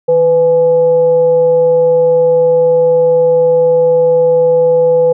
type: tone with frequency modulation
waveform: sine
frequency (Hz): 499.5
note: B4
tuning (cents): +20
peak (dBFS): -6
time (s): 0.08-5.13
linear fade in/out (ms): 10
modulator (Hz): 341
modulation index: 0.26
effects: none